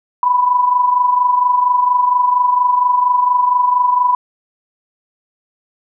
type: tone pair together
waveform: sine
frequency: 987.8 / 1012.1 Hz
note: B5 / B5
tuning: 0 / +42 cents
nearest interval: unison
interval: 42 cents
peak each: -11 / -18 dBFS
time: 0.23-4.15 s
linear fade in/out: 2 ms
effects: none